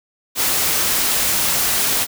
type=noise; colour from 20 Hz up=white; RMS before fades=-18 dBFS; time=0.35-2.07 s; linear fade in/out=50 ms; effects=none